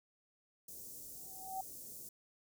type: band-stop noise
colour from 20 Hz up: white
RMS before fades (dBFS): -50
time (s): 0.68-2.09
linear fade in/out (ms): 5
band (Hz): 510 to 6200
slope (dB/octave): 24
type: tone with exponential growth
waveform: sine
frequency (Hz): 762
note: G5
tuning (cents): -49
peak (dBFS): -35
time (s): 1.16-1.61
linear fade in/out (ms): 5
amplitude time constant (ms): 96
effects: none